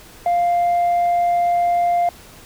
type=tone; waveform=sine; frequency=698.5 Hz; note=F5; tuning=in tune; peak=-12 dBFS; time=0.26-2.09 s; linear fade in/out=2 ms; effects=tanh soft clip ceiling -13 dBFS + pink hiss -43 dBFS RMS until 2.45 s